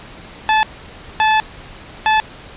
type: tone bursts at uneven times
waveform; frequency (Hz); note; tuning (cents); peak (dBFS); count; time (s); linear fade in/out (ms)
sawtooth; 869; A5; -22; -7; 3; 0.49-0.63 / 1.2-1.4 / 2.06-2.2; 0
effects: pink hiss -37 dBFS RMS until 2.56 s + resampled to 8000 Hz